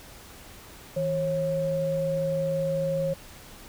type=tone pair together; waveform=sine; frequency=160.9 / 543.7 Hz; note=E3 / C#5; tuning=-42 / -34 cents; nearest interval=octave + major sixth; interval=2108 cents; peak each=-30 / -25 dBFS; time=0.96-3.14 s; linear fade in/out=10 ms; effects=pink hiss -47 dBFS RMS until 3.68 s